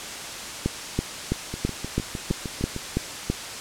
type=two click trains; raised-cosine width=3 ms; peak=-9 / -17 dBFS; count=9 / 9; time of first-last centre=0.66-3.3 / 1.54-2.763 s; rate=3.03 / 6.54 Hz; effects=white hiss -34 dBFS RMS until 3.6 s + low-pass 8000 Hz 12 dB/octave